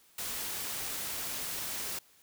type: noise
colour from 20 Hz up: white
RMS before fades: -37 dBFS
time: 0.18-1.99 s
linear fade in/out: 5 ms
effects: white hiss -63 dBFS RMS until 2.22 s